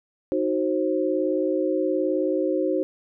sine chord, C diminished, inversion first, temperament equal with one note detuned, 311.1 / 370 / 531.2 Hz, Eb4 / Gb4 / C5, 0 / 0 / +26 cents, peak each -25 dBFS, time 0.32-2.83 s, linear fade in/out 0 ms, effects none

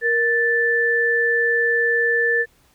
sine tone pair together, 469.5 / 1760 Hz, A#4 / A6, +12 / 0 cents, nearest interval octave + major seventh, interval 2288 cents, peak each -21 / -17 dBFS, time 0.01-2.46 s, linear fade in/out 50 ms, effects pink hiss -58 dBFS RMS until 2.74 s

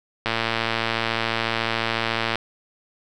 click train, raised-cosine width 0.3 ms, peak -6 dBFS, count 240, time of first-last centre 0.26-2.356 s, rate 114 Hz, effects none

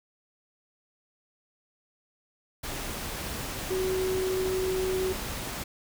sine tone in noise, 374.5 Hz, F#4, 21 cents sharp, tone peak -26 dBFS, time 3.7-5.13 s, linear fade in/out 10 ms, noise pink, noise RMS -35 dBFS, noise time 2.63-5.64 s, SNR +6 dB, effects none

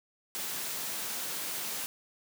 white high-pass noise, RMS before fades -36 dBFS, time 0.35-1.86 s, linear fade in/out 0 ms, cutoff 130 Hz, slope 24 dB/octave, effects none

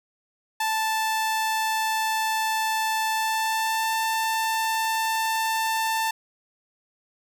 sawtooth tone with pitch glide, 880 to 890.2 Hz, A5 to A5, 0 to +20 cents, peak -19 dBFS, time 0.6-6.11 s, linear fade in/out 5 ms, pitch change +20 cents, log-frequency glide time 3.12-3.93 s, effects none

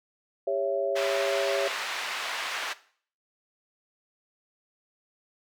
sine chord, C# diminished, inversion second, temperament just, 399.1 / 554.4 / 665.2 Hz, G4 / C#5 / E5, +31 / 0 / +16 cents, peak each -31 / -27 / -30 dBFS, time 0.47-1.68 s, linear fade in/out 5 ms
white band-pass noise, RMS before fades -33 dBFS, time 0.95-2.74 s, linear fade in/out 20 ms, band 790 to 2800 Hz, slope 12 dB/octave
effects noise-tail reverb RT60 0.5 s tail -17 dB re dry

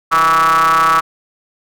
square ring-modulated tone, 82.41 Hz, E2, in tune, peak -7 dBFS, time 0.11-1.01 s, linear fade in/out 20 ms, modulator 1220 Hz, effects none

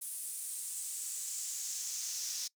brown noise with high-pass filter sweep, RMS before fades -40 dBFS, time 0.01-2.48 s, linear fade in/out 10 ms, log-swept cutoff 9900 to 5700 Hz, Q 3.1, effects noise-tail reverb RT60 0.1 s tail -22 dB re dry

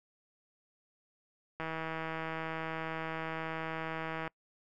click train, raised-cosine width 0.5 ms, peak -23 dBFS, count 432, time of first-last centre 1.6-4.277 s, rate 161 Hz, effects noise-tail reverb RT60 0.1 s tail -26 dB re dry

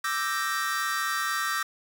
45% pulse chord, E half-diminished seventh, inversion third, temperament equal, 1174.7 / 1318.5 / 1568 / 1864.7 Hz, D6 / E6 / G6 / Bb6, 0 / 0 / 0 / 0 cents, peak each -32 dBFS, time 0.04-1.63 s, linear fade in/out 5 ms, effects none

